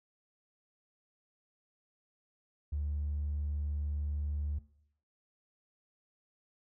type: tone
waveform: triangle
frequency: 73.42 Hz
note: D2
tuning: in tune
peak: -28 dBFS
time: 2.72-4.59 s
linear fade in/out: 10 ms
effects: noise-tail reverb RT60 0.7 s tail -22 dB re dry + tanh soft clip ceiling -29 dBFS